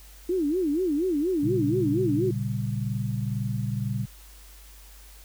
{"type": "tone with vibrato", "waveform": "sine", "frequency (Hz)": 328.4, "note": "E4", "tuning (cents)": -6, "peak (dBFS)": -22, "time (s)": [0.29, 2.31], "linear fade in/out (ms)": 5, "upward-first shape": "sine", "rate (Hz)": 4.2, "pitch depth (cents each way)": 250}
{"type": "chord", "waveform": "sine", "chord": "G diminished", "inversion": "first", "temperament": "equal", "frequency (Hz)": [116.54, 138.59, 196], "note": ["Bb2", "Db3", "G3"], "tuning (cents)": [0, 0, 0], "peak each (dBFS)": [-28, -31, -32], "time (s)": [1.42, 4.06], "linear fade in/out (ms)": 20}
{"effects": ["added 50 Hz sine -47 dBFS peak until 5.24 s", "white hiss -52 dBFS RMS until 5.24 s"]}